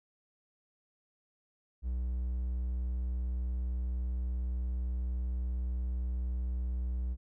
triangle tone, 61.74 Hz, B1, in tune, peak -29 dBFS, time 1.82-7.17 s, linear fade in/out 50 ms, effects none

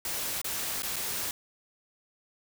white noise with dropouts, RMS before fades -33 dBFS, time 0.05-1.31 s, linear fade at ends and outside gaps 2 ms, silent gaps 0.416-0.444 / 0.822-0.831 / 0.96-0.964 s, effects none

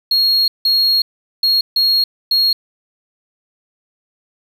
sine tone bursts at uneven times, 4287 Hz, C8, 41 cents sharp, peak -8 dBFS, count 5, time 0.11-0.48 / 0.65-1.02 / 1.43-1.61 / 1.76-2.04 / 2.31-2.53 s, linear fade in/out 5 ms, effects tanh soft clip ceiling -10 dBFS + 7-bit

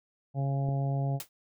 harmonic tone, 137.8 Hz, C#3, 10 cents flat, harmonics 1 / 2 / 3 / 4 / 5 / 6, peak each -27 / -41 / -44 / -42 / -39 / -46 dBFS, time 0.34-1.2 s, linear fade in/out 50 ms
click, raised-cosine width 3 ms, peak -27 dBFS, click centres 0.689 s
white noise with exponential decay, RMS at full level -33 dBFS, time 1.2-1.29 s, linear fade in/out 1 ms, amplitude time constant 18 ms
effects none

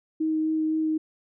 sine tone with vibrato, 314.5 Hz, D#4, 19 cents sharp, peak -22 dBFS, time 0.2-0.98 s, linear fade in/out 10 ms, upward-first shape sine, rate 3.9 Hz, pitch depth 9 cents each way, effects none

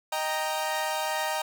sawtooth chord, Eb major, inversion none, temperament equal, 622.3 / 784 / 932.3 Hz, Eb5 / G5 / Bb5, 0 / 0 / 0 cents, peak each -28 / -29 / -27 dBFS, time 0.12-1.42 s, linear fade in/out 5 ms, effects none

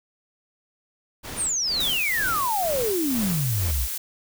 pink noise with tremolo, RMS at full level -34 dBFS, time 1.23-3.72 s, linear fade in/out 20 ms, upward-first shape sine, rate 2.1 Hz, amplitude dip 90%
sine exponential sweep, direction down, 9620 to 55 Hz, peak -22 dBFS, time 1.36-3.88 s, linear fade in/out 50 ms
blue noise, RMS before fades -30 dBFS, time 1.8-3.98 s, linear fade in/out 5 ms
effects none

